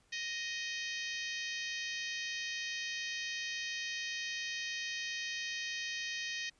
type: harmonic tone with a mistuned harmonic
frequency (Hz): 627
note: D#5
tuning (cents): +13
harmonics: 3 / 4 / 5 / 6 / 7 / 8 / 9 / 10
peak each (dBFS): -41 / -43 / -45 / -47 / -48 / -49 / -50 / -51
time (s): 0.12-6.5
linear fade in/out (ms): 10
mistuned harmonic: 3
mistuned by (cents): -15
effects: pink hiss -70 dBFS RMS until 6.59 s + resampled to 22050 Hz